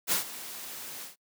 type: noise with ADSR envelope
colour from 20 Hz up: white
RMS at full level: -25 dBFS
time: 0.07-1.16 s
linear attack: 48 ms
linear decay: 120 ms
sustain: -16 dB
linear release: 130 ms
effects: noise-tail reverb RT60 0.1 s tail -26 dB re dry + high-pass 150 Hz 12 dB/octave